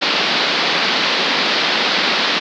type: band-pass noise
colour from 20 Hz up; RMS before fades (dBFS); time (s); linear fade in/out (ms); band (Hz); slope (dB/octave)
white; -17; 0.01-2.4; 20; 170 to 4700; 48
effects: none